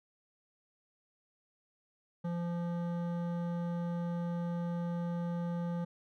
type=tone with hard clipping; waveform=triangle; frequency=172.3 Hz; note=F3; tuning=23 cents flat; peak=-35 dBFS; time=2.24-5.85 s; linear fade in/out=10 ms; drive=17 dB; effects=none